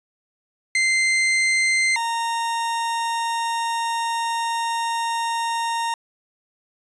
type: tone pair in turn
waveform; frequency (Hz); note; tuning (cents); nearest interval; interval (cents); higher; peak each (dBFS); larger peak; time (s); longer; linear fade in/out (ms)
40% pulse; 2082 / 924.8; C7 / A#5; -9 / -14; octave + major second; 1405; first; -16 / -21; first; 0.75-1.96 / 1.96-5.94; second; 2
effects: resampled to 24000 Hz